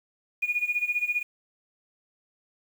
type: tone with tremolo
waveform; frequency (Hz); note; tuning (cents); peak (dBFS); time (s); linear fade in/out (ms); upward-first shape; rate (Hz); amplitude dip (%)
sine; 2447; D#7; -29; -21; 0.42-1.23; 10; sine; 15; 85
effects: 8-bit